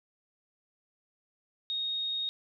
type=tone; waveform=sine; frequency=3729 Hz; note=A#7; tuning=in tune; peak=-30 dBFS; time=1.7-2.29 s; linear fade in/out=0 ms; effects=none